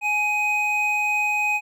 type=tone pair together; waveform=triangle; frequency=837 / 2508 Hz; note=G#5 / D#7; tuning=+13 / +13 cents; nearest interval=octave + perfect fifth; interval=1900 cents; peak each=-24 / -19 dBFS; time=0.01-1.61 s; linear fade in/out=50 ms; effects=none